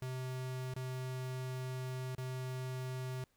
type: tone with dropouts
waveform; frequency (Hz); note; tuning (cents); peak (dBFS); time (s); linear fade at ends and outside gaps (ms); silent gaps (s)
square; 128.8; C3; -27; -39; 0.02-3.24; 2; 0.739-0.762 / 2.151-2.181
effects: pink hiss -75 dBFS RMS until 3.36 s